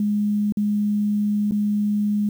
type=tone with dropouts; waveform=sine; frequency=207.6 Hz; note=G#3; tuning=in tune; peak=-18 dBFS; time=0-2.29 s; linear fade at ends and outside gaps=2 ms; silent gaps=0.523-0.571 / 1.511-1.52 s; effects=8-bit